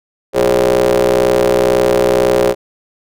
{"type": "ring-modulated tone", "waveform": "30% pulse", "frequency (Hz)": 62, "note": "B1", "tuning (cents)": 7, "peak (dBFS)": -4, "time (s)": [0.33, 2.55], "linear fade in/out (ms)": 50, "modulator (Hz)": 474, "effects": []}